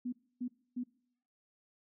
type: tone bursts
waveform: sine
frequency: 246.9 Hz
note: B3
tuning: in tune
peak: -34 dBFS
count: 3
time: 0.05-0.838 s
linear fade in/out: 10 ms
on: 76 ms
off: 280 ms
effects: noise-tail reverb RT60 0.7 s tail -23 dB re dry